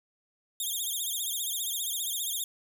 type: tone with vibrato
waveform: 5% pulse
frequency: 3452 Hz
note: A7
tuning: 34 cents flat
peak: -23 dBFS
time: 0.6-2.44 s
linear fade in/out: 2 ms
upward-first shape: sine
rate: 15 Hz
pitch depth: 150 cents each way
effects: none